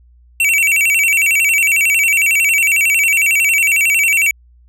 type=tone with vibrato; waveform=square; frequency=2489 Hz; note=D#7; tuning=in tune; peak=-11 dBFS; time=0.4-4.31 s; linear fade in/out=2 ms; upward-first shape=square; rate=11 Hz; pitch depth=150 cents each way; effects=added 60 Hz sine -44 dBFS peak until 4.68 s